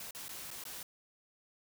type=noise with dropouts; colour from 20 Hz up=white; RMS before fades=-45 dBFS; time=0-0.83 s; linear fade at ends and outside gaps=2 ms; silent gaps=0.109-0.148 / 0.283-0.291 / 0.506-0.512 / 0.639-0.652 s; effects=none